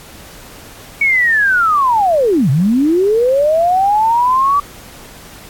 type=linear two-way sweep; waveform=sine; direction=down then up; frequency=2251 to 123.6 to 1160 Hz; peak=-9 dBFS; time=1.01-4.6 s; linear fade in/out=5 ms; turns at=2.5 s; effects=pink hiss -37 dBFS RMS until 5.49 s + AAC 64 kbps